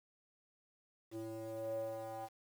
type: tone with band-pass filter sweep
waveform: square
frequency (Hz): 111.4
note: A2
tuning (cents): +22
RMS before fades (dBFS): -43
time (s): 1.11-2.29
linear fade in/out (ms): 50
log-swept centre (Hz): 390 to 750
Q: 7.5
effects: 10-bit